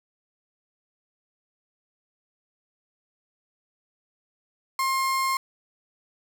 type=tone; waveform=35% pulse; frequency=1064 Hz; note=C6; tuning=29 cents sharp; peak=-21 dBFS; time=4.79-5.37 s; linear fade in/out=2 ms; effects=none